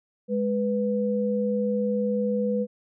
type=tone pair together; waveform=sine; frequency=207.7 / 493.9 Hz; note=G#3 / B4; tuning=0 / 0 cents; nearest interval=octave + minor third; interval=1500 cents; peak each=-25 dBFS; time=0.28-2.67 s; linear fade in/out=50 ms; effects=none

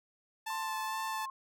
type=tone with vibrato; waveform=sawtooth; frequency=880 Hz; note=A5; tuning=in tune; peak=-32 dBFS; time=0.46-1.26 s; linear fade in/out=10 ms; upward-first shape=sine; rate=2.2 Hz; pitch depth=14 cents each way
type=tone with pitch glide; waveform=sine; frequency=1046.5 to 1064.8 Hz; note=C6 to C6; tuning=0 to +30 cents; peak=-38 dBFS; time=0.5-1.3 s; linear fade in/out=2 ms; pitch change=+30 cents; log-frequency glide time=0.77-0.95 s
effects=none

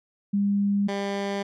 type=tone pair in turn; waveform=sine / 15% pulse; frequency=201.3 / 199.33 Hz; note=G3 / G3; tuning=+46 / +29 cents; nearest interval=unison; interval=17 cents; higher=first; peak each=-20 dBFS; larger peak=neither; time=0.33-0.88 / 0.88-1.43 s; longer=neither; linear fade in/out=10 ms; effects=low-pass 5000 Hz 12 dB/octave

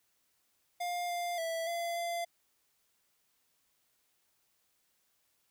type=tone with pitch steps; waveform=square; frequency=705 / 699 / 659 / 683 / 687 Hz; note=F5 / F5 / E5 / F5 / F5; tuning=+16 / +1 / -1 / -39 / -29 cents; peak=-34 dBFS; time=0.8-2.25 s; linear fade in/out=10 ms; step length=290 ms; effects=white hiss -75 dBFS RMS until 5.5 s

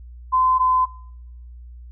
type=tone pair in turn; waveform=sine; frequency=1027 / 1021.9 Hz; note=C6 / C6; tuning=-33 / -41 cents; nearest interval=unison; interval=8 cents; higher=first; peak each=-14 dBFS; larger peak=neither; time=0.32-0.59 / 0.59-0.86 s; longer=neither; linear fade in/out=20 ms; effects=noise-tail reverb RT60 0.8 s tail -26 dB re dry + added 60 Hz sine -37 dBFS peak until 1.91 s

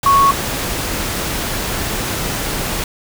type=tone in noise; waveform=sine; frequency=1107 Hz; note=C#6; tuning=3 cents flat; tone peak=-8 dBFS; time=0.06-0.31 s; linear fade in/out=2 ms; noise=pink; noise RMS=-21 dBFS; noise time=0.03-2.84 s; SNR=+10 dB; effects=none

